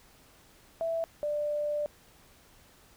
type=tone pair in turn; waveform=sine; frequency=660 / 592 Hz; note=E5 / D5; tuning=+2 / +14 cents; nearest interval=major second; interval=188 cents; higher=first; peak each=-28 dBFS; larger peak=neither; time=0.81-1.04 / 1.23-1.86 s; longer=second; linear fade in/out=0 ms; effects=pink hiss -59 dBFS RMS until 2.96 s